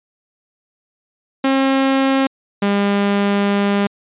sawtooth tone pair in turn, 268.9 / 201.4 Hz, C4 / G3, +47 / +47 cents, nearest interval perfect fourth, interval 500 cents, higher first, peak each -9 / -10 dBFS, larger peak first, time 1.44-2.27 / 2.62-3.87 s, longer second, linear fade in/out 5 ms, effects resampled to 8000 Hz

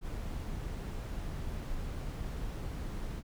brown noise, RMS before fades -38 dBFS, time 0.01-3.23 s, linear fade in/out 50 ms, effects none

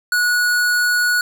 square tone, 1462 Hz, F#6, 21 cents flat, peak -15 dBFS, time 0.12-1.21 s, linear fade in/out 2 ms, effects none

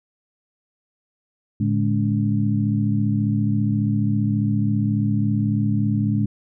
sine tone cluster, 110.8 / 145.5 / 209 / 283.9 Hz, A2 / D3 / G#3 / C#4, +13 / -16 / +11 / +41 cents, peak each -21 / -27 / -21 / -27 dBFS, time 1.6-6.26 s, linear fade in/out 5 ms, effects none

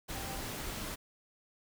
sine tone in noise, 784 Hz, G5, in tune, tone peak -46 dBFS, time 0.14-0.41 s, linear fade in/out 20 ms, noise pink, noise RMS -40 dBFS, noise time 0.08-0.96 s, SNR -9 dB, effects none

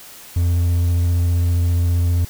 triangle tone with vibrato, 86.6 Hz, F2, 14 cents flat, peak -12 dBFS, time 0.36-2.25 s, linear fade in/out 5 ms, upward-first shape square, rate 15 Hz, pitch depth 11 cents each way, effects white hiss -40 dBFS RMS until 2.29 s

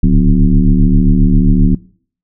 sine tone with frequency modulation, 107.4 Hz, A2, 41 cents flat, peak -5 dBFS, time 0.03-1.75 s, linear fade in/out 5 ms, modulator 74.1 Hz, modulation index 1.9, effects noise-tail reverb RT60 0.5 s tail -22 dB re dry

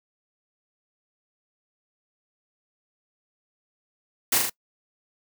white noise with echo, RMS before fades -21 dBFS, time 4.32-4.38 s, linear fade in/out 5 ms, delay 39 ms, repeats 3, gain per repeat -3 dB, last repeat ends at 4.497 s, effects noise-tail reverb RT60 0.1 s tail -23 dB re dry + high-pass 150 Hz 12 dB/octave

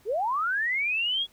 sine linear sweep, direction up, 370 to 3379 Hz, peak -24 dBFS, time 0.05-1.27 s, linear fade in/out 50 ms, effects pink hiss -60 dBFS RMS until 1.32 s

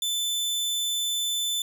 sawtooth tone, 3520 Hz, A7, in tune, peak -22 dBFS, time 0.02-1.62 s, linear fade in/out 2 ms, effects none

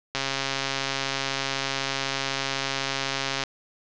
click train, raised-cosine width 0.2 ms, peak -9 dBFS, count 448, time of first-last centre 0.15-3.437 s, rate 136 Hz, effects resampled to 16000 Hz + 7-bit

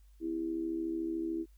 sine tone with amplitude modulation, 329.6 Hz, E4, in tune, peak -29 dBFS, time 0.2-1.46 s, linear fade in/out 50 ms, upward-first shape sine, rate 73.6 Hz, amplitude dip 70%, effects added 50 Hz sine -56 dBFS peak until 1.57 s + white hiss -74 dBFS RMS until 1.57 s

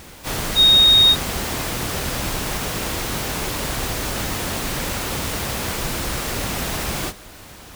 sine tone in noise, 3729 Hz, A#7, in tune, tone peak -9 dBFS, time 0.55-1.16 s, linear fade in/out 50 ms, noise pink, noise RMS -25 dBFS, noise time 0.23-7.13 s, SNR +13 dB, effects pink hiss -41 dBFS RMS until 7.75 s

